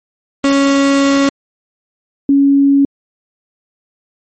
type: tone pair in turn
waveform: 35% pulse / sine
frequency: 277.2 / 278.7 Hz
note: C#4 / C#4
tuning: 0 / +9 cents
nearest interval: unison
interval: 9 cents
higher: second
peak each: -7 / -6 dBFS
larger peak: second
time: 0.44-1.29 / 2.29-2.85 s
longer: first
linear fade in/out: 2 ms
effects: MP3 32 kbps